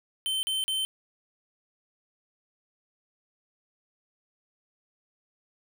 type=tone bursts; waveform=square; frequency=3091 Hz; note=G7; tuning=25 cents flat; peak=-27 dBFS; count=3; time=0.26-0.85 s; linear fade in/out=0 ms; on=170 ms; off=40 ms; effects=none